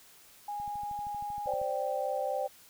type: tone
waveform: sine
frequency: 824 Hz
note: G#5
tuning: 14 cents flat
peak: -34 dBFS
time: 0.48-1.53 s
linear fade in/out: 5 ms
type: click train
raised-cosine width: 5 ms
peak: -39 dBFS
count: 14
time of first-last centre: 0.6-1.616 s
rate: 12.8 Hz
type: chord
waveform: sine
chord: C suspended second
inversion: none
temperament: equal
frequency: 523.3 / 587.3 / 784 Hz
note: C5 / D5 / G5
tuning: 0 / 0 / 0 cents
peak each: -34 dBFS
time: 1.46-2.48 s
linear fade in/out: 20 ms
effects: white hiss -57 dBFS RMS until 2.69 s